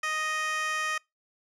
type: tone with high-pass filter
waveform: 15% pulse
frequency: 622.3 Hz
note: D#5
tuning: in tune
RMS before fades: -30 dBFS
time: 0.03-0.98 s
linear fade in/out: 5 ms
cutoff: 1400 Hz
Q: 1.4
effects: noise-tail reverb RT60 0.2 s tail -25 dB re dry + low-pass 9000 Hz 12 dB/octave